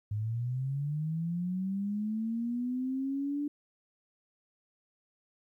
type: linear sweep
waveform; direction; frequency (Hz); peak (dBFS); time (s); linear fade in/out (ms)
sine; up; 102.5 to 293.7; -30; 0.11-3.48; 5
effects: 12-bit